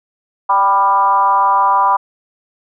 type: tone with frequency modulation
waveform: sine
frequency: 987.8 Hz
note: B5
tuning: in tune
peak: -9 dBFS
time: 0.49-1.97 s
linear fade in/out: 10 ms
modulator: 202 Hz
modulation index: 0.99
effects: none